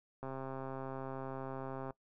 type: click train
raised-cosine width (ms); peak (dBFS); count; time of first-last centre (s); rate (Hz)
1; -29; 224; 0.23-1.907; 133
effects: noise-tail reverb RT60 0.1 s tail -21 dB re dry